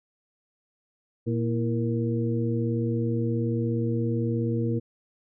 harmonic tone with a mistuned harmonic, 117.1 Hz, A#2, 8 cents sharp, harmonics 1 / 2 / 3 / 4, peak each -26 / -29 / -31 / -32 dBFS, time 1.26-4.8 s, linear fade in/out 20 ms, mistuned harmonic 3, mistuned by -93 cents, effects none

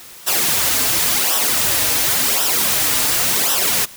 white noise with flanger, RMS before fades -17 dBFS, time 0.26-3.86 s, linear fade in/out 20 ms, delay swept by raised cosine 0.44 to 5.44 ms, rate 0.92 Hz, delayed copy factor -0.7, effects white hiss -39 dBFS RMS until 3.96 s

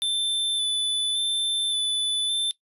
square tone with vibrato, 3520 Hz, A7, in tune, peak -23 dBFS, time 0.02-2.51 s, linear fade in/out 0 ms, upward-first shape square, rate 0.88 Hz, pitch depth 15 cents each way, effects noise-tail reverb RT60 0.1 s tail -18 dB re dry + resampled to 32000 Hz

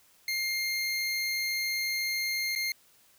25% pulse tone with dropouts, 2118 Hz, C7, 21 cents sharp, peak -25 dBFS, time 0.28-2.72 s, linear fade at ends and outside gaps 2 ms, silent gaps 2.552-2.559 s, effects white hiss -62 dBFS RMS until 3.18 s

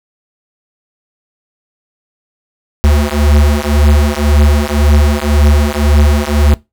square beating tone pair, 72.4 / 74.3 Hz, D2 / D2, -24 / +21 cents, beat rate 1.9 Hz, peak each -11 dBFS, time 2.84-6.54 s, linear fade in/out 0 ms, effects noise-tail reverb RT60 0.2 s tail -20 dB re dry

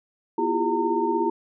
sine tone cluster, 243.4 / 333.2 / 349.9 / 403.2 / 914 Hz, B3 / E4 / F4 / G4 / A#5, -25 / +19 / +3 / +49 / -34 cents, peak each -31 / -26 / -28 / -27 / -25 dBFS, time 0.38-1.3 s, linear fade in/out 5 ms, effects none

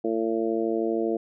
harmonic tone, 112.7 Hz, A2, 42 cents sharp, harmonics 2 / 3 / 4 / 5 / 6, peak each -32 / -26 / -28 / -34 / -33 dBFS, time 0.04-1.17 s, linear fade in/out 5 ms, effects none

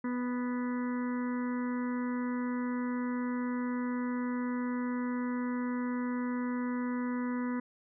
harmonic tone, 246.9 Hz, B3, in tune, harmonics 1 / 2 / 4 / 5 / 6 / 7 / 8, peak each -31 / -43 / -43 / -48 / -49 / -50 / -49 dBFS, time 0.04-7.6 s, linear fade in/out 5 ms, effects none

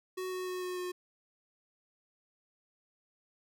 square tone with pitch steps, 371.1 / 368.5 / 366 / 363.5 / 361 Hz, F#4 / F#4 / F#4 / F#4 / F#4, +5 / -7 / -19 / -31 / -43 cents, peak -36 dBFS, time 0.17-0.92 s, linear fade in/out 10 ms, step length 150 ms, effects none

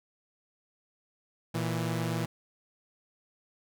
sawtooth tone pair together, 116.54 / 164.81 Hz, A#2 / E3, 0 / 0 cents, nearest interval tritone, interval 600 cents, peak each -28 dBFS, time 1.54-2.26 s, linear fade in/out 10 ms, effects none

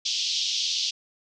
pink band-pass noise, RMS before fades -27 dBFS, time 0.05-0.91 s, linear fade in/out 10 ms, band 3000 to 6000 Hz, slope 48 dB/octave, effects none

